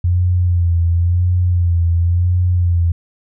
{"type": "tone with vibrato", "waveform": "sine", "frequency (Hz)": 87.31, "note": "F2", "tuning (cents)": 0, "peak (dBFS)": -11, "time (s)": [0.04, 2.92], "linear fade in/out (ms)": 5, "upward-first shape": "sine", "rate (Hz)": 0.95, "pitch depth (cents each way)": 52, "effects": []}